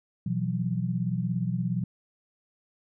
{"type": "chord", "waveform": "sine", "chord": "B suspended fourth", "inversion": "none", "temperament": "equal with one note detuned", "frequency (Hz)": [123.47, 167.89, 185], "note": ["B2", "E3", "F#3"], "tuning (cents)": [0, 32, 0], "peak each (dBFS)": -30, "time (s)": [0.26, 1.84], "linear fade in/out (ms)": 5, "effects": []}